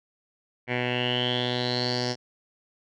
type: tone with low-pass filter sweep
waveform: 10% pulse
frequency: 123.47 Hz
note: B2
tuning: in tune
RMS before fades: -27 dBFS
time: 0.67-2.16 s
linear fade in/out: 50 ms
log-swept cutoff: 2300 to 5200 Hz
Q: 9.6
effects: none